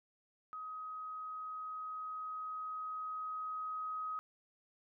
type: tone with level ramp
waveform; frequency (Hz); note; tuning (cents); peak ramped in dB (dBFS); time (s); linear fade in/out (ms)
sine; 1262; D#6; +24; -42 to -37; 0.53-4.19; 0
effects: none